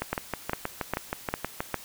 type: two click trains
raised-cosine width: 0.5 ms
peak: -13 / -11 dBFS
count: 11 / 5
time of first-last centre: 0.02-1.605 / 0.13-1.743 s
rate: 6.31 / 2.48 Hz
effects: white hiss -46 dBFS RMS until 1.84 s